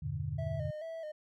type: chord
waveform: sine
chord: E minor seventh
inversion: none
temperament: equal with one note detuned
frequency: 82.41 / 98 / 120.3 / 146.83 Hz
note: E2 / G2 / B2 / D3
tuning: 0 / 0 / -45 / 0 cents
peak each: -41 / -40 / -40 / -37 dBFS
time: 0.02-0.71 s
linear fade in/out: 10 ms
type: tone with vibrato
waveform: triangle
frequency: 632 Hz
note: D#5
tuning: 27 cents sharp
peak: -37 dBFS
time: 0.38-1.12 s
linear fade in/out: 10 ms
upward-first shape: square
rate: 2.3 Hz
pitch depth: 60 cents each way
effects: none